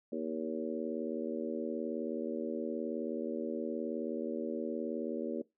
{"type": "harmonic tone with a mistuned harmonic", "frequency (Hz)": 79, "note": "D#2", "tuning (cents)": 27, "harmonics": [3, 4, 5, 6, 7], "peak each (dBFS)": [-39, -40, -41, -42, -42], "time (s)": [0.12, 5.42], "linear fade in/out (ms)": 5, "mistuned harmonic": 7, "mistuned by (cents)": 22, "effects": ["noise-tail reverb RT60 0.2 s tail -21 dB re dry"]}